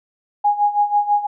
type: tone with tremolo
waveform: sine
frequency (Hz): 825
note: G#5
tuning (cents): -12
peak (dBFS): -11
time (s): 0.44-1.27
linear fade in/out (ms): 10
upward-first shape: sine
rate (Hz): 6.1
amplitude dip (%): 80
effects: none